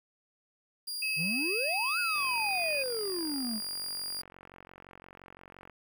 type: tone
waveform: sawtooth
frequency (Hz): 4816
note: D8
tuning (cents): +43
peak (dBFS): -32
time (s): 0.87-4.22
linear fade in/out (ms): 10
type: tone with pitch glide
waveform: sine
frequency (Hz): 2576 to 2491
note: E7 to D#7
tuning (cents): -41 to +1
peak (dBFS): -30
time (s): 1.02-2.83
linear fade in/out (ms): 5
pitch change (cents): -58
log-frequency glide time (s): 2.07-2.58
type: exponential two-way sweep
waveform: triangle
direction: up then down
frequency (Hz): 142.7 to 1480 to 204.7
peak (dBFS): -31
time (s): 1.16-3.61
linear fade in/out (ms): 50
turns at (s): 1.99
type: click train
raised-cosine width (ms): 0.5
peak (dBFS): -34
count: 163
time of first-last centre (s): 2.16-5.697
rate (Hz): 45.8
effects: 10-bit

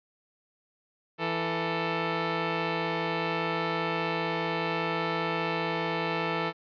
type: tone pair together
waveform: 10% pulse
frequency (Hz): 165.7 / 442.1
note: E3 / A4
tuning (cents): +9 / +8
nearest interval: octave + perfect fourth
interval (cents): 1699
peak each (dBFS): -22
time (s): 1.18-6.53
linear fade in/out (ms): 50
effects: resampled to 11025 Hz

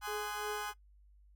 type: chord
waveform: 35% pulse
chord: Ab dominant seventh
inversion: none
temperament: just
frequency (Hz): 830.6 / 1038.3 / 1245.9 / 1495.1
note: Ab5 / C6 / Eb6 / Gb6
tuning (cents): 0 / -14 / +2 / +18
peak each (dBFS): -40 / -44 / -43 / -42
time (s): 0.01-0.74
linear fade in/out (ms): 50
type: tone with tremolo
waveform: sine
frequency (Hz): 422.3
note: G#4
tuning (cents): +29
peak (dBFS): -37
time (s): 0.07-0.72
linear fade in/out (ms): 10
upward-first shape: triangle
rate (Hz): 2.9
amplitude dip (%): 100
effects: noise-tail reverb RT60 0.1 s tail -20 dB re dry + added 50 Hz sine -59 dBFS peak until 1.35 s

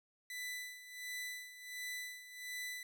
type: tone with tremolo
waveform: sawtooth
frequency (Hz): 1991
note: B6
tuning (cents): +14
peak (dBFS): -37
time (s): 0.3-2.83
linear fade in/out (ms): 2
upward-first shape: sine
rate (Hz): 1.4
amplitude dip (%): 75
effects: none

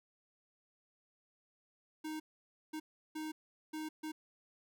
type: tone bursts at uneven times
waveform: square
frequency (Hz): 311.1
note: D#4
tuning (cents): 0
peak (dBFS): -40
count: 5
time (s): 2.04-2.2 / 2.73-2.8 / 3.15-3.32 / 3.73-3.89 / 4.03-4.12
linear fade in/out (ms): 10
effects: none

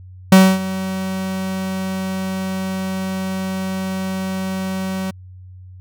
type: tone with ADSR envelope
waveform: 45% pulse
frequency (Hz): 189.3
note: F#3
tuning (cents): +40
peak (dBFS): -4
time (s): 0.32-5.11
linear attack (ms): 4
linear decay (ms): 260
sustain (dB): -17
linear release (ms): 9
effects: added 92 Hz sine -36 dBFS peak until 5.8 s

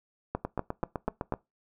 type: two click trains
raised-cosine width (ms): 1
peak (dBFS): -17 / -15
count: 8 / 5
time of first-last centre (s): 0.45-1.338 / 0.35-1.323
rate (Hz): 7.88 / 4.11
effects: noise-tail reverb RT60 0.2 s tail -21 dB re dry

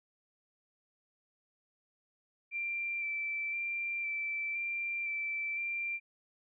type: tone with vibrato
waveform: sine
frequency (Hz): 2349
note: D7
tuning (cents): 0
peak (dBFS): -33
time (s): 2.51-6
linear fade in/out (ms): 50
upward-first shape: square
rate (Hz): 0.98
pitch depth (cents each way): 14
effects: none

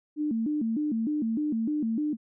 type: tone with vibrato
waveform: sine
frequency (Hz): 260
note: C4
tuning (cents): -11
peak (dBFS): -25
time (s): 0.16-2.17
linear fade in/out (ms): 50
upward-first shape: square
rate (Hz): 3.3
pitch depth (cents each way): 250
effects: none

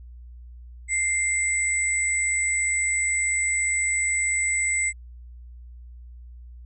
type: tone pair together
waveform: sine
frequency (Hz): 2094 / 7923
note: C7 / B8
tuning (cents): +1 / +5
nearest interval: octave + major seventh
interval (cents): 2304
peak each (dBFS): -23 / -25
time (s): 0.88-4.93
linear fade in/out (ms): 50
effects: added 60 Hz sine -40 dBFS peak until 6.65 s

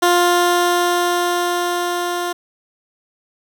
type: tone with level ramp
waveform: 15% pulse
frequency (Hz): 351.5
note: F4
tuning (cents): +11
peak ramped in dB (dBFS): -5 to -14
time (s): 0.02-2.33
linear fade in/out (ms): 10
effects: none

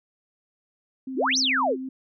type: tone with vibrato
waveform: sine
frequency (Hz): 261.6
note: C4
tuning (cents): 0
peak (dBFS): -30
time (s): 1.07-1.89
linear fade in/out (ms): 5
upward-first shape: triangle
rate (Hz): 6.6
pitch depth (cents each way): 14
type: exponential two-way sweep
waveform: sine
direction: up then down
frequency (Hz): 214.9 to 6272 to 322.5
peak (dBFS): -20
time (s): 1.15-1.77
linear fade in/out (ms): 50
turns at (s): 1.38
effects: none

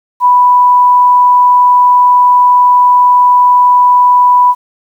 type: tone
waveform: sine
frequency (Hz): 987.8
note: B5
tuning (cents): 0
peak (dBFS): -3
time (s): 0.2-4.55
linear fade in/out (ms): 50
effects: 7-bit

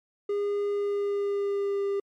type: tone with pitch glide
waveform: triangle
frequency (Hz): 407.6 to 399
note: G#4 to G4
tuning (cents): -32 to +31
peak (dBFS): -23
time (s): 0.29-2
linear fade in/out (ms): 5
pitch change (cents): -37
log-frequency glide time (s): 0.69-1.83
effects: MP3 64 kbps

